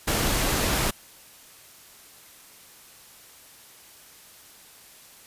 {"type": "noise", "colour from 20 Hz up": "pink", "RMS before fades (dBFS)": -24, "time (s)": [0.07, 0.91], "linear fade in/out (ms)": 10, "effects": ["white hiss -50 dBFS RMS until 5.26 s", "resampled to 32000 Hz"]}